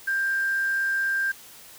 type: tone with quantisation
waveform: sine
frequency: 1586 Hz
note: G6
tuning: 20 cents sharp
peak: -22 dBFS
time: 0.07-1.32 s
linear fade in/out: 10 ms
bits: 7
effects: white hiss -47 dBFS RMS until 1.78 s